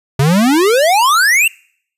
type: exponential sweep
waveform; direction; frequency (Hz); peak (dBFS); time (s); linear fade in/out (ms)
square; up; 130 to 2826; -9; 0.19-1.48; 5
effects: noise-tail reverb RT60 0.6 s tail -26 dB re dry + resampled to 32000 Hz